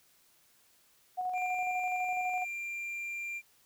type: tone with tremolo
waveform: sine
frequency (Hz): 733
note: F#5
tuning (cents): -16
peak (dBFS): -30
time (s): 1.17-2.45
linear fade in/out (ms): 20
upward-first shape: square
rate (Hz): 12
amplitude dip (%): 30
type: tone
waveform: triangle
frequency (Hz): 2380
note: D7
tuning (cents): +22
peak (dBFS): -34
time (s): 1.33-3.42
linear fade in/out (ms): 50
effects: white hiss -66 dBFS RMS until 3.65 s